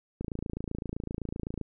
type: click train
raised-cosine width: 3 ms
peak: -21 dBFS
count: 40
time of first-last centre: 0.21-1.613 s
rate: 27.8 Hz
effects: none